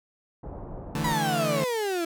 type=low-pass noise; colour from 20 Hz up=pink; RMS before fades=-38 dBFS; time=0.43-1.14 s; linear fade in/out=5 ms; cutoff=880 Hz; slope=24 dB/octave
type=chord; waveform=sawtooth; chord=D suspended second; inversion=none; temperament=equal; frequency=146.83 / 164.81 / 220 Hz; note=D3 / E3 / A3; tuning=0 / 0 / 0 cents; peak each=-27 dBFS; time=0.95-1.64 s; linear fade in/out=2 ms
type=exponential sweep; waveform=35% pulse; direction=down; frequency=1000 to 326.9 Hz; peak=-24 dBFS; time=1.04-2.05 s; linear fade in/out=5 ms
effects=none